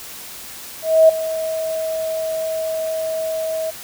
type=tone with ADSR envelope; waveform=sine; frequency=641 Hz; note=E5; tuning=49 cents flat; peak=-5 dBFS; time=0.82-3.71 s; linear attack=270 ms; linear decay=7 ms; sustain=-15 dB; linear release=15 ms; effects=white hiss -35 dBFS RMS until 3.83 s